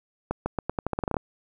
accelerating click train, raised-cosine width 1 ms, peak -12 dBFS, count 13, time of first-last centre 0.31-1.168 s, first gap 150 ms, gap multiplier 0.85, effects 9-bit

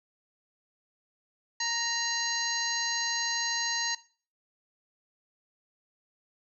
harmonic tone with a mistuned harmonic, 932.3 Hz, A#5, in tune, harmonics 1 / 2 / 3 / 4 / 5 / 6 / 7, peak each -37 / -34 / -42 / -34 / -35 / -43 / -35 dBFS, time 1.6-3.95 s, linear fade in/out 5 ms, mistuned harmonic 4, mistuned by +150 cents, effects noise-tail reverb RT60 0.4 s tail -18 dB re dry

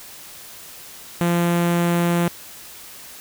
sawtooth tone with notch filter, 172.3 Hz, F3, 23 cents flat, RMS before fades -19 dBFS, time 1.21-2.28 s, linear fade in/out 0 ms, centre 4900 Hz, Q 1.3, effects white hiss -40 dBFS RMS until 3.2 s

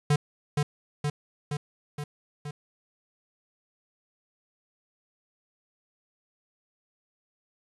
square tone with echo, 146.83 Hz, D3, in tune, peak -20 dBFS, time 0.1-0.16 s, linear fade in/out 5 ms, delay 470 ms, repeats 5, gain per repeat -3 dB, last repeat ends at 2.51 s, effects resampled to 24000 Hz + 9-bit

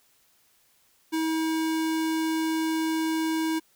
square tone, 320.3 Hz, E4, 50 cents flat, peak -25 dBFS, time 1.12-3.6 s, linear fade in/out 20 ms, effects white hiss -64 dBFS RMS until 3.75 s

